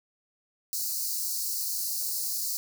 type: high-pass noise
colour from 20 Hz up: white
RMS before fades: -31 dBFS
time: 0.73-2.57 s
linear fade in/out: 0 ms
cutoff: 4200 Hz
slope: 96 dB/octave
effects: none